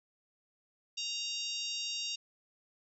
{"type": "harmonic tone", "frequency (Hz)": 932.3, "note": "A#5", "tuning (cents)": 0, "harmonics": [3, 4, 5, 6, 7, 8], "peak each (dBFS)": [-40, -40, -42, -42, -47, -49], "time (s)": [0.97, 2.16], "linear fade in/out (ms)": 10, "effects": []}